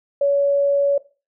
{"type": "tone", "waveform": "sine", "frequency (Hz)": 564, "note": "C#5", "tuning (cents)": 30, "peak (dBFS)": -14, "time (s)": [0.21, 0.98], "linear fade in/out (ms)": 5, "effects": ["noise-tail reverb RT60 0.3 s tail -17 dB re dry"]}